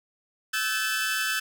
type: tone cluster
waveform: sawtooth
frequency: 1308 / 1533 / 1730 / 2627 Hz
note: E6 / G6 / A6 / E7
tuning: -14 / -39 / -30 / -7 cents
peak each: -31 / -25 / -27 / -29 dBFS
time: 0.53-1.4 s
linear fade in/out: 10 ms
effects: none